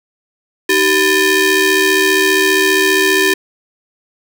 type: ring-modulated tone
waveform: sawtooth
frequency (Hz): 695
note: F5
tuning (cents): -9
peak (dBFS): -3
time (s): 0.69-3.34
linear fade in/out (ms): 5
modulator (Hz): 1080
effects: none